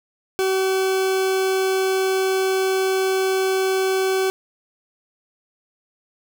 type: tone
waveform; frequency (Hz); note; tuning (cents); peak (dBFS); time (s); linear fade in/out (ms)
40% pulse; 380.6; F#4; +49; -17; 0.39-4.3; 0
effects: none